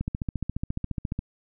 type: click train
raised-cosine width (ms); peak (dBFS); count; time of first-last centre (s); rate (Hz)
5; -16; 18; 0.01-1.191; 14.4
effects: none